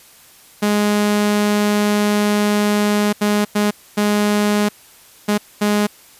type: tone bursts at uneven times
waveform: sawtooth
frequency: 207.7 Hz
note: G#3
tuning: in tune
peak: -10 dBFS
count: 6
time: 0.62-3.13 / 3.21-3.45 / 3.55-3.71 / 3.97-4.69 / 5.28-5.38 / 5.61-5.87 s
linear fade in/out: 10 ms
effects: white hiss -46 dBFS RMS until 6.19 s + resampled to 32000 Hz